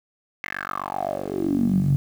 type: tone with band-pass filter sweep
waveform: 10% pulse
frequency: 47.84 Hz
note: G1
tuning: 41 cents flat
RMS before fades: -24 dBFS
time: 0.44-1.96 s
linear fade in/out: 0 ms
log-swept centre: 2100 to 130 Hz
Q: 7.3
effects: 8-bit